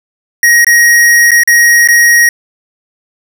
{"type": "tone with dropouts", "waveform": "square", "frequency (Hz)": 1887, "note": "A#6", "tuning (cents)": 21, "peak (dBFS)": -4, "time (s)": [0.43, 2.29], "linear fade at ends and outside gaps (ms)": 2, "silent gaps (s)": [[0.646, 0.667], [1.308, 1.316], [1.435, 1.475], [1.875, 1.886]], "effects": []}